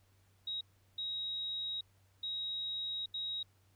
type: tone bursts at uneven times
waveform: sine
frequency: 3804 Hz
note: A#7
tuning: 34 cents sharp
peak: -36 dBFS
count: 4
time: 0.47-0.61 / 0.98-1.81 / 2.23-3.06 / 3.14-3.43 s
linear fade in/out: 5 ms
effects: added 96 Hz sine -67 dBFS peak until 3.75 s + pink hiss -73 dBFS RMS until 3.75 s